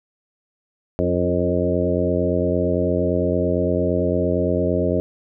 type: harmonic tone with a mistuned harmonic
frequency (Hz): 88.8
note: F2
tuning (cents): +29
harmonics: 1 / 2 / 3 / 4 / 5 / 6 / 7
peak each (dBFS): -25 / -25 / -25 / -25 / -25 / -25 / -25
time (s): 0.99-5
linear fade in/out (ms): 0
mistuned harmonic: 4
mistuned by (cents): -25
effects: none